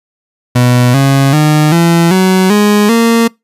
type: tone with pitch steps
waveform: 30% pulse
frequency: 123.47 / 137 / 152.01 / 168.66 / 187.15 / 207.7 / 230.4 Hz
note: B2 / C#3 / D#3 / E3 / F#3 / G#3 / A#3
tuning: 0 / -20 / -40 / +40 / +20 / 0 / -20 cents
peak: -3 dBFS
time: 0.55-3.28 s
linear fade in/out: 10 ms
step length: 390 ms
effects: noise-tail reverb RT60 0.2 s tail -25 dB re dry + resampled to 32000 Hz